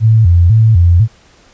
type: tone with vibrato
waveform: sine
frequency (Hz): 98.1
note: G2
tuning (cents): +2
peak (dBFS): -4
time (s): 0-1.08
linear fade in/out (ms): 50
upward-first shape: square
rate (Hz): 2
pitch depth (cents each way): 220
effects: pink hiss -46 dBFS RMS until 1.53 s + resampled to 16000 Hz